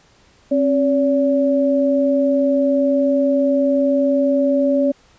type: tone pair together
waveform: sine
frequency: 269 / 570 Hz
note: C4 / C#5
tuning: +48 / +48 cents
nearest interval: octave + minor second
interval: 1300 cents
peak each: -16 dBFS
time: 0.51-4.92 s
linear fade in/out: 10 ms
effects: pink hiss -53 dBFS RMS until 5.18 s + resampled to 16000 Hz